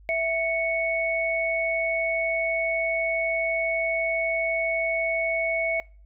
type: tone pair together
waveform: sine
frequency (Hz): 659.1 / 2217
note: E5 / C#7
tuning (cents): 0 / 0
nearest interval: octave + major sixth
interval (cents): 2100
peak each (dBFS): -25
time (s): 0.09-5.8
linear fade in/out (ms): 0
effects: noise-tail reverb RT60 0.4 s tail -25 dB re dry + added 50 Hz sine -48 dBFS peak until 6.05 s